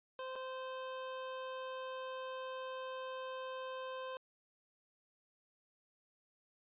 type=tone with dropouts; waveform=25% pulse; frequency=519 Hz; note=C5; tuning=14 cents flat; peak=-38 dBFS; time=0.19-4.17 s; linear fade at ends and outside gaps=1 ms; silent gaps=0.356-0.36 s; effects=resampled to 8000 Hz

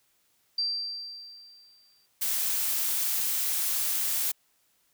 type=tone with exponential decay; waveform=sine; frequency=4699 Hz; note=D8; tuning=in tune; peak=-24 dBFS; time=0.58-2.06 s; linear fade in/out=5 ms; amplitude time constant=320 ms
type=noise; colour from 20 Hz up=blue; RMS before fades=-28 dBFS; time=2.21-4.32 s; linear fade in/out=10 ms
effects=white hiss -69 dBFS RMS until 4.93 s

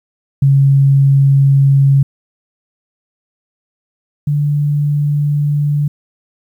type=tone pair in turn; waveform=sine; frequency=138 / 146.21 Hz; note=C#3 / D3; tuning=-7 / -7 cents; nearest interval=minor second; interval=100 cents; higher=second; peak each=-6 / -11 dBFS; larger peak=first; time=0.42-2.03 / 4.27-5.88 s; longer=neither; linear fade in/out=5 ms; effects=8-bit

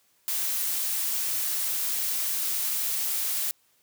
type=noise; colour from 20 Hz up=blue; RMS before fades=-28 dBFS; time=0.28-3.51 s; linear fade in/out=0 ms; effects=white hiss -66 dBFS RMS until 3.82 s + high-pass 80 Hz 12 dB/octave

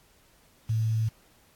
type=tone with quantisation; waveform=sine; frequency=111.2 Hz; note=A2; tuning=19 cents sharp; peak=-23 dBFS; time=0.69-1.09 s; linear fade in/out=10 ms; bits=8; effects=pink hiss -61 dBFS RMS until 1.55 s + AAC 64 kbps

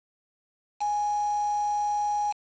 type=tone with quantisation; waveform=sine; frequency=830.6 Hz; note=G#5; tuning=in tune; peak=-24 dBFS; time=0.8-2.33 s; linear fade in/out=20 ms; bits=6; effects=resampled to 16000 Hz

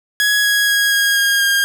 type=tone with pitch steps; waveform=sawtooth; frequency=1672 / 1660.5 / 1649 / 1637.6 / 1626.3 / 1615 Hz; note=G#6 / G#6 / G#6 / G#6 / G#6 / G#6; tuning=+11 / -1 / -13 / -25 / -37 / -49 cents; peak=-9 dBFS; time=0.2-1.64 s; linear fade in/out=0 ms; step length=240 ms; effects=8-bit

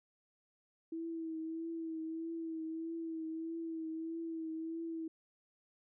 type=tone with vibrato; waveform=sine; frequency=325.4 Hz; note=E4; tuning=22 cents flat; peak=-38 dBFS; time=0.92-5.08 s; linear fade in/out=5 ms; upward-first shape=triangle; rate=1.6 Hz; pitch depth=37 cents each way; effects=none

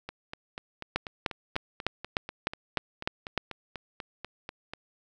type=two click trains; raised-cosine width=0.3 ms; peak=-21 / -10 dBFS; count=20 / 9; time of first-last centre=0.09-4.735 / 0.96-3.377 s; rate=4.09 / 3.31 Hz; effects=none

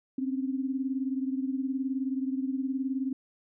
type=beating tone pair; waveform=sine; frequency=261.6 / 280.6 Hz; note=C4 / C#4; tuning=0 / +21 cents; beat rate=19 Hz; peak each=-29 / -34 dBFS; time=0.18-3.13 s; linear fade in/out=5 ms; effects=none

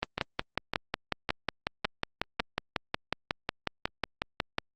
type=two click trains; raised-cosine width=0.3 ms; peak=-13 / -11 dBFS; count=5 / 26; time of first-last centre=0.18-2.402 / 0.03-4.584 s; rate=1.8 / 5.49 Hz; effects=Opus 32 kbps

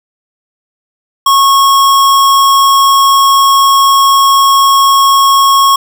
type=tone; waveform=square; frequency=1096 Hz; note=C#6; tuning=20 cents flat; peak=-5 dBFS; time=1.26-5.76 s; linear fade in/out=5 ms; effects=none

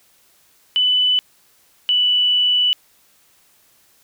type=tone pair in turn; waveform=sine; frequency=2993 / 2967 Hz; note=F#7 / F#7; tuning=+19 / +4 cents; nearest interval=unison; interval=15 cents; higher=first; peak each=-13 dBFS; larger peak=neither; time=0.76-1.19 / 1.89-2.73 s; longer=second; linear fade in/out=0 ms; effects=white hiss -56 dBFS RMS until 4.03 s

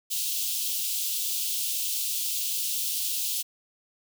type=high-pass noise; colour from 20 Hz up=white; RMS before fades=-29 dBFS; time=0.1-3.43 s; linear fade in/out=20 ms; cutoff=2800 Hz; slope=48 dB/octave; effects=none

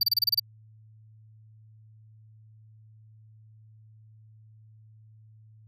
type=tone bursts; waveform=square; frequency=4639 Hz; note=D8; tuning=22 cents flat; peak=-20 dBFS; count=8; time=0.01-0.397 s; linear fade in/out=5 ms; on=23 ms; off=29 ms; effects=added 109 Hz sine -51 dBFS peak until 5.67 s

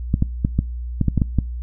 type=clicks; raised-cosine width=5 ms; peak=-4 dBFS; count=9; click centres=0.141 / 0.224 / 0.449 / 0.59 / 1.013 / 1.083 / 1.177 / 1.218 / 1.387 s; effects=noise-tail reverb RT60 0.3 s tail -24 dB re dry + added 60 Hz sine -25 dBFS peak until 1.62 s

